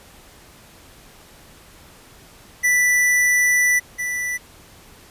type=tone pair in turn; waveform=square; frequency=1975.5 / 1975.5 Hz; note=B6 / B6; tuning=0 / 0 cents; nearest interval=unison; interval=0 cents; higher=neither; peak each=-15 / -23 dBFS; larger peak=first; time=2.63-3.8 / 3.98-4.38 s; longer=first; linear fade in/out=20 ms; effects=pink hiss -47 dBFS RMS until 5.1 s + resampled to 32000 Hz